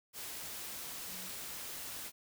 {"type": "tone in noise", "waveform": "sine", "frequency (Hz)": 185, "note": "F#3", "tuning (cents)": 0, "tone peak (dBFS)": -54, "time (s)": [1.07, 1.31], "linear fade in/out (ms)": 50, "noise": "white", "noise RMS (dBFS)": -44, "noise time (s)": [0.13, 2.12], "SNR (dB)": -13, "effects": []}